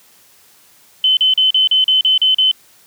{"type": "tone bursts", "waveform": "sine", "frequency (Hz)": 3050, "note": "G7", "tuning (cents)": -48, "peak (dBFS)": -9, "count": 9, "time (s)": [1.04, 2.514], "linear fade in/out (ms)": 2, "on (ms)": 130, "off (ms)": 38, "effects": ["white hiss -49 dBFS RMS until 2.86 s", "high-pass 60 Hz 12 dB/octave"]}